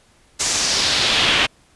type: noise with band-pass filter sweep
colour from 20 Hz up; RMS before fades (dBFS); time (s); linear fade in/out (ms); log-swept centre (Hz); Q
brown; -18; 0.39-1.47; 20; 7200 to 2700; 2.1
effects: pink hiss -55 dBFS RMS until 1.75 s + resampled to 24000 Hz